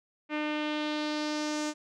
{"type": "tone with low-pass filter sweep", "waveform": "sawtooth", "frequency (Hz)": 301.8, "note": "D4", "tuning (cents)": 47, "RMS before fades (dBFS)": -32, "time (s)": [0.29, 1.74], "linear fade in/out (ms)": 50, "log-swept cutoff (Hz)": [2400, 7100], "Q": 2.3, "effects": []}